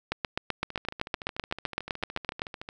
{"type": "two click trains", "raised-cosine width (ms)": 0.3, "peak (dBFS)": [-11, -22], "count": [19, 29], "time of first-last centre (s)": [[0.12, 2.419], [0.63, 2.689]], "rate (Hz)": [7.83, 13.6], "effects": []}